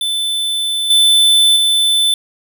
square tone with level steps, 3520 Hz, A7, in tune, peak -16 / -8 / -11 dBFS, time 0.01-2.14 s, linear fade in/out 2 ms, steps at 0.9 / 1.56 s, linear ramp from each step 5 ms, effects none

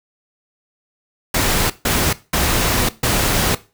pink noise bursts at uneven times, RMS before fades -17 dBFS, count 4, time 1.34-1.7 / 1.85-2.13 / 2.33-2.89 / 3.03-3.55 s, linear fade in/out 5 ms, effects noise-tail reverb RT60 0.3 s tail -17 dB re dry

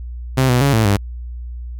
sawtooth tone with pitch steps, 131.1 / 123.6 / 140 / 111.3 / 100.7 Hz, C3 / B2 / C#3 / A2 / G2, +4 / +2 / +18 / +20 / +47 cents, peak -8 dBFS, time 0.37-0.97 s, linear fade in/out 10 ms, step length 120 ms, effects added 60 Hz sine -26 dBFS peak until 1.79 s

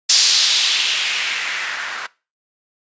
violet noise with low-pass filter sweep, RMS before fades -18 dBFS, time 0.09-2.07 s, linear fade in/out 10 ms, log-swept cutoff 5100 to 1400 Hz, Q 2.1, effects noise-tail reverb RT60 0.3 s tail -21 dB re dry + resampled to 16000 Hz

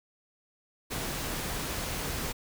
pink noise, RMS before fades -34 dBFS, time 0.9-2.33 s, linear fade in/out 20 ms, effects none

